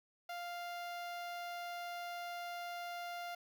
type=tone with notch filter; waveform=sawtooth; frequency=698.5 Hz; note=F5; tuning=in tune; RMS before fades=-44 dBFS; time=0.29-3.35 s; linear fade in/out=5 ms; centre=8300 Hz; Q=0.95; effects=11-bit